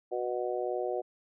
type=harmonic tone; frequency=122.9 Hz; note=B2; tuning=8 cents flat; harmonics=3 / 4 / 5 / 6; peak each=-34 / -35 / -36 / -37 dBFS; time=0.11-1.02 s; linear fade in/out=20 ms; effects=none